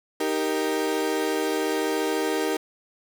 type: chord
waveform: 35% pulse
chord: Eb major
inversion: none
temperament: equal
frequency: 311.1 / 392 / 466.2 Hz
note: Eb4 / G4 / Bb4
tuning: 0 / 0 / 0 cents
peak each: -26 dBFS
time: 0.2-2.57 s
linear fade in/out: 5 ms
effects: none